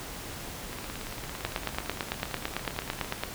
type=two click trains; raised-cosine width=0.3 ms; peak=-22 / -12 dBFS; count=42 / 17; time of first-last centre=0.73-3.046 / 1.45-3.236 s; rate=17.7 / 8.96 Hz; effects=pink hiss -40 dBFS RMS until 3.34 s